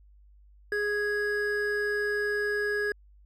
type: tone pair together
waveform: triangle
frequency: 414.8 / 1661.2 Hz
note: G#4 / G#6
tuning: -2 / 0 cents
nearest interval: 2 octaves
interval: 2402 cents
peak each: -27 dBFS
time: 0.72-2.92 s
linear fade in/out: 2 ms
effects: added 50 Hz sine -53 dBFS peak until 3.25 s